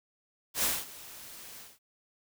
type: noise with ADSR envelope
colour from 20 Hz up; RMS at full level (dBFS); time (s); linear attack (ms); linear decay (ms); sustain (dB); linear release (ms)
white; -27; 0.54-1.79; 88; 220; -20; 200
effects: none